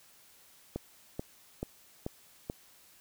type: click train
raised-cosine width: 2 ms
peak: -21 dBFS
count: 5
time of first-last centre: 0.76-2.499 s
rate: 2.3 Hz
effects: white hiss -60 dBFS RMS until 3 s